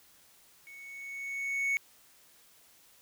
triangle tone with level ramp, 2217 Hz, C#7, in tune, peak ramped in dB -46 to -24 dBFS, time 0.67-1.77 s, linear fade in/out 0 ms, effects white hiss -61 dBFS RMS until 3.01 s

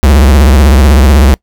square tone with vibrato, 69.3 Hz, C#2, in tune, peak -3 dBFS, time 0.03-1.34 s, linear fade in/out 0 ms, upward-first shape triangle, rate 16 Hz, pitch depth 230 cents each way, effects noise-tail reverb RT60 0.1 s tail -24 dB re dry

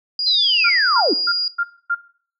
sine tone, 4861 Hz, D#8, 41 cents flat, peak -19 dBFS, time 0.19-1.48 s, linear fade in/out 2 ms
sine linear sweep, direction down, 4194 to 240 Hz, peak -15 dBFS, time 0.26-1.14 s, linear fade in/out 10 ms
sine tone bursts, 1396.9 Hz, F6, in tune, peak -16 dBFS, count 5, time 0.64-1.95 s, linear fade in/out 10 ms, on 54 ms, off 260 ms
effects noise-tail reverb RT60 0.5 s tail -18 dB re dry

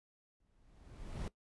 brown noise with exponential growth, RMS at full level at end -37 dBFS, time 0.4-1.28 s, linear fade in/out 2 ms, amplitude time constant 190 ms, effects noise-tail reverb RT60 0.1 s tail -19 dB re dry + resampled to 24000 Hz

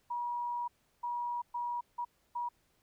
sine tone bursts at uneven times, 961 Hz, B5, 48 cents flat, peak -33 dBFS, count 5, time 0.1-0.68 / 1.03-1.42 / 1.54-1.81 / 1.98-2.05 / 2.35-2.49 s, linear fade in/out 10 ms, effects pink hiss -73 dBFS RMS until 2.82 s

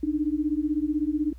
sine beating tone pair, 293.7 / 309.7 Hz, D4 / D#4, 0 / -8 cents, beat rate 16 Hz, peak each -26 dBFS, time 0.03-1.33 s, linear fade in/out 5 ms, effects added 60 Hz sine -41 dBFS peak until 1.38 s + pink hiss -65 dBFS RMS until 1.38 s

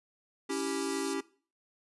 square chord, C# diminished, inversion none, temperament equal with one note detuned, 279.4 / 329.6 / 392 Hz, C#4 / E4 / G4, +14 / 0 / 0 cents, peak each -36 / -39 / -36 dBFS, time 0.49-1.21 s, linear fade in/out 10 ms
pink high-pass noise, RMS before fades -42 dBFS, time 0.51-1.14 s, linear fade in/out 5 ms, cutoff 3900 Hz, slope 96 dB/octave
effects noise-tail reverb RT60 0.4 s tail -19 dB re dry + resampled to 24000 Hz

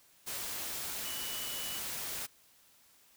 sine tone in noise, 2955 Hz, F#7, 3 cents flat, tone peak -43 dBFS, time 1.04-1.8 s, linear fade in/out 20 ms, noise white, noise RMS -39 dBFS, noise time 0.26-2.27 s, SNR -7 dB, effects white hiss -64 dBFS RMS until 3.16 s

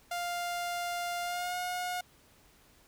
sawtooth tone with pitch glide, 700 to 720.1 Hz, F5 to F#5, +4 to -47 cents, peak -29 dBFS, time 0.11-2.01 s, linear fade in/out 5 ms, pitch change +49 cents, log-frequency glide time 1.22-1.56 s, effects pink hiss -62 dBFS RMS until 2.87 s

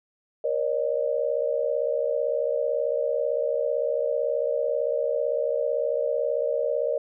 sine tone cluster, 474.6 / 550 / 608 Hz, A#4 / C#5 / D#5, +31 / -14 / -40 cents, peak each -27 dBFS, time 0.44-6.98 s, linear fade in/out 5 ms, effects none

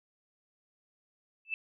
sine tone with exponential growth, 2637 Hz, E7, in tune, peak -26 dBFS, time 1.45-1.54 s, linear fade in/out 1 ms, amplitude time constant 19 ms, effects none

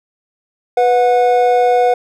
triangle tone pair together, 493.3 / 727.7 Hz, B4 / F#5, -2 / -29 cents, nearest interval perfect fifth, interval 673 cents, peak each -10 dBFS, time 0.77-1.94 s, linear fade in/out 5 ms, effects none

